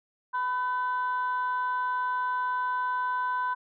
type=tone pair together; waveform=sine; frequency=999 / 1518.5 Hz; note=B5 / F#6; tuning=+20 / +44 cents; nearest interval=perfect fifth; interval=724 cents; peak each=-26 / -32 dBFS; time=0.33-3.55 s; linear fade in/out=20 ms; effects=tanh soft clip ceiling -20 dBFS